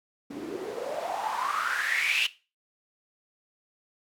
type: noise with band-pass filter sweep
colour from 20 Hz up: white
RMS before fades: -30 dBFS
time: 0.3-2.27 s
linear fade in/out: 10 ms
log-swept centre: 270 to 2900 Hz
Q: 7.2
effects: noise-tail reverb RT60 0.3 s tail -17 dB re dry